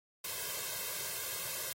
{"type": "noise with comb filter", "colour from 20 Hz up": "white", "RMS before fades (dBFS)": -39, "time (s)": [0.24, 1.73], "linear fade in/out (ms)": 5, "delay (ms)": 1.9, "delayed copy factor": 0.85, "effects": ["high-pass 100 Hz 12 dB/octave", "AAC 48 kbps"]}